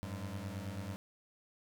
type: beating tone pair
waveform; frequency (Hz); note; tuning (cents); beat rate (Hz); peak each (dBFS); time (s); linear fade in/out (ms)
25% pulse; 93 / 102.2; F#2 / G#2; +9 / -27; 9.2; -39 / -39; 0.03-0.96; 0
effects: none